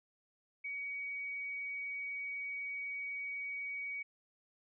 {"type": "tone", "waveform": "sine", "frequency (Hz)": 2256, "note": "C#7", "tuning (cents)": 30, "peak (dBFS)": -38, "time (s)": [0.64, 4.03], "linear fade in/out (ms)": 10, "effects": []}